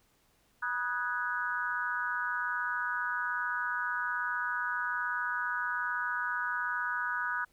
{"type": "chord", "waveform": "sine", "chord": "G# minor seventh", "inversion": "first", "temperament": "equal with one note detuned", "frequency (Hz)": [971.4, 1244.5, 1480, 1661.2], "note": ["B5", "D#6", "F#6", "G#6"], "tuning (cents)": [-29, 0, 0, 0], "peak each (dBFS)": [-38, -37, -33, -38], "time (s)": [0.62, 7.45], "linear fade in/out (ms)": 10, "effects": ["pink hiss -69 dBFS RMS until 7.52 s"]}